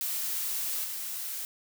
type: noise with level steps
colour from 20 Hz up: blue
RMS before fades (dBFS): -32 / -36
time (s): 0.01-1.45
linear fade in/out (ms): 0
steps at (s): 0.84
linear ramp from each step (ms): 10
effects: none